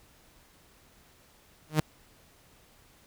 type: tone with exponential growth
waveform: sawtooth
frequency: 154.4 Hz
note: D#3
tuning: 13 cents flat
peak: -15 dBFS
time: 1.68-1.8 s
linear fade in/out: 2 ms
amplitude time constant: 24 ms
effects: pink hiss -60 dBFS RMS until 3.06 s